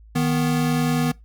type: tone pair together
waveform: square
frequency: 155.56 / 245.8 Hz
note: D#3 / B3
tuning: 0 / -8 cents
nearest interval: minor sixth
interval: 792 cents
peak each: -22 dBFS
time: 0.15-1.12 s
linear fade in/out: 10 ms
effects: noise-tail reverb RT60 0.2 s tail -22 dB re dry + added 54 Hz sine -44 dBFS peak until 1.24 s